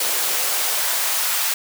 white noise with high-pass filter sweep, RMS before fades -21 dBFS, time 0-1.54 s, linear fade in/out 5 ms, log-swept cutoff 420 to 930 Hz, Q 1.1, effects none

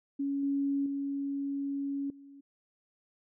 sine tone with level steps, 279 Hz, C#4, 11 cents sharp, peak -29 / -27 / -31 / -49 dBFS, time 0.19-2.41 s, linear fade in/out 10 ms, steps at 0.43 / 0.86 / 2.1 s, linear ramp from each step 2 ms, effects none

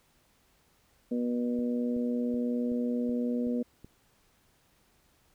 harmonic tone, 121.3 Hz, B2, 31 cents flat, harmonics 2 / 3 / 4 / 5, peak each -28 / -42 / -35 / -43 dBFS, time 1.11-3.63 s, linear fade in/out 10 ms
click train, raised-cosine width 3 ms, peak -34 dBFS, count 7, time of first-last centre 1.59-3.846 s, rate 2.66 Hz
effects pink hiss -67 dBFS RMS until 5.34 s

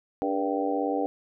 harmonic tone with a mistuned harmonic, 97 Hz, G2, 18 cents flat, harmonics 3 / 4 / 5 / 6 / 7 / 8, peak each -29 / -34 / -30 / -35 / -35 / -31 dBFS, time 0.22-1.06 s, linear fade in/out 0 ms, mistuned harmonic 4, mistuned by +60 cents, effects none

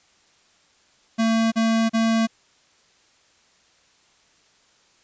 square tone bursts, 225.4 Hz, A3, 42 cents sharp, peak -18 dBFS, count 3, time 1.18-2.272 s, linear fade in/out 20 ms, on 340 ms, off 36 ms, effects white hiss -59 dBFS RMS until 5.03 s + resampled to 16000 Hz

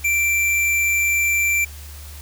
square tone, 2349 Hz, D7, in tune, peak -17 dBFS, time 0.04-1.65 s, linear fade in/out 10 ms, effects added 73 Hz sine -35 dBFS peak until 2.21 s + white hiss -42 dBFS RMS until 2.21 s

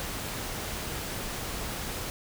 pink noise, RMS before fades -35 dBFS, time 0-2.1 s, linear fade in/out 0 ms, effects none

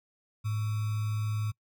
sine tone with sample-and-hold, 106.8 Hz, G#2, 49 cents sharp, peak -28 dBFS, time 0.44-1.52 s, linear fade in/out 20 ms, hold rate 1225 Hz, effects noise-tail reverb RT60 0.1 s tail -24 dB re dry

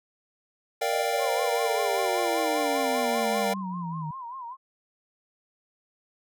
square chord, G minor seventh, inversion first, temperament equal, 466.2 / 587.3 / 698.5 / 784 Hz, Bb4 / D5 / F5 / G5, 0 / 0 / 0 / 0 cents, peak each -31 dBFS, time 0.81-3.54 s, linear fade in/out 10 ms
sine exponential sweep, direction down, 630 to 152.2 Hz, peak -31 dBFS, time 0.92-4.11 s, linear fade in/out 5 ms
sine tone with vibrato, 998 Hz, B5, 18 cents sharp, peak -35 dBFS, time 1.18-4.57 s, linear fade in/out 50 ms, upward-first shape sine, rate 5.1 Hz, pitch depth 130 cents each way
effects none

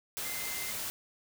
sine tone in noise, 2079 Hz, C7, 12 cents flat, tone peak -42 dBFS, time 0.25-0.71 s, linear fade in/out 0 ms, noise white, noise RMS -37 dBFS, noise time 0.17-0.9 s, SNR -8 dB, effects none

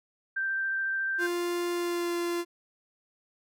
sine tone with vibrato, 1568 Hz, G6, in tune, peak -27 dBFS, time 0.36-1.27 s, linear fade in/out 10 ms, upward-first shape sine, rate 14 Hz, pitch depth 9 cents each way
45% pulse tone with pitch glide, 349.2 to 345.4 Hz, F4 to F4, 0 to -19 cents, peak -28 dBFS, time 1.18-2.45 s, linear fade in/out 50 ms, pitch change -19 cents, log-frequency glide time 1.72-2.14 s
effects none

